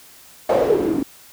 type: noise with low-pass filter sweep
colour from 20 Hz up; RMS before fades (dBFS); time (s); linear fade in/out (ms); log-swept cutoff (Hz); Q
blue; -18; 0.49-1.03; 5; 610 to 270; 7.2
effects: white hiss -46 dBFS RMS until 1.32 s